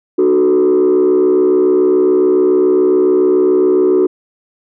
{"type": "tone with frequency modulation", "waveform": "sine", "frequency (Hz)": 370, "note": "F#4", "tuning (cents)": 0, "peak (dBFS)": -6, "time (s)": [0.18, 4.07], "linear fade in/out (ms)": 10, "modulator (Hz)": 67.1, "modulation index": 0.86, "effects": ["tanh soft clip ceiling -6 dBFS"]}